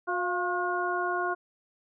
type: harmonic tone with a mistuned harmonic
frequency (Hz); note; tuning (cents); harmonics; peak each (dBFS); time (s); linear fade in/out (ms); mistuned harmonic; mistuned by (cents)
359.7; F#4; -49; 1 / 2 / 3 / 4; -32 / -32 / -32 / -32; 0.07-1.35; 20; 2; -48
effects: none